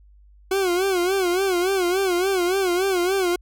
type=tone with vibrato; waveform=40% pulse; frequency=370 Hz; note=F#4; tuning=in tune; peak=-18 dBFS; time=0.51-3.36 s; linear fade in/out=5 ms; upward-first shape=sine; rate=3.5 Hz; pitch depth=110 cents each way; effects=added 50 Hz sine -48 dBFS peak until 3.41 s